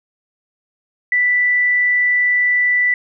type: tone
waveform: sine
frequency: 1975.5 Hz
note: B6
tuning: in tune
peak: -12 dBFS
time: 1.12-2.94 s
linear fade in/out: 2 ms
effects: none